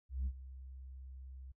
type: tone with ADSR envelope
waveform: sine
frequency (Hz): 65.41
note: C2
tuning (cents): 0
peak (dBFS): -30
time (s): 0.09-1.52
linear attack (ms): 170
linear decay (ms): 60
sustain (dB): -17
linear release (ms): 7
effects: noise-tail reverb RT60 0.1 s tail -26 dB re dry + tanh soft clip ceiling -32 dBFS